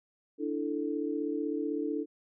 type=chord; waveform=sine; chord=D suspended second; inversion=none; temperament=equal; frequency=293.7 / 329.6 / 440 Hz; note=D4 / E4 / A4; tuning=0 / 0 / 0 cents; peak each=-33 / -35 / -35 dBFS; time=0.38-2.06 s; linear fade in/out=50 ms; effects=none